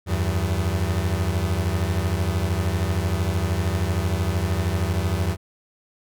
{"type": "beating tone pair", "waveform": "35% pulse", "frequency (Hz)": [82.7, 95.7], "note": ["E2", "G2"], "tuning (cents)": [6, -41], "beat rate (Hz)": 13, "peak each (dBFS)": -22, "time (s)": [0.06, 5.37], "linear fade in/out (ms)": 50, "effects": []}